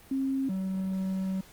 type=tone pair in turn; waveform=sine / triangle; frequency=268.4 / 189.79 Hz; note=C4 / F#3; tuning=+44 / +44 cents; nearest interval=tritone; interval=600 cents; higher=first; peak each=-26 dBFS; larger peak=neither; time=0.11-0.49 / 0.49-1.41 s; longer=second; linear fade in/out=5 ms; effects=pink hiss -54 dBFS RMS until 1.52 s + Opus 32 kbps